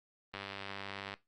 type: click train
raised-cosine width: 0.3 ms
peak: -25 dBFS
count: 80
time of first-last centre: 0.34-1.14 s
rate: 98.8 Hz
effects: noise-tail reverb RT60 0.2 s tail -17 dB re dry + Opus 32 kbps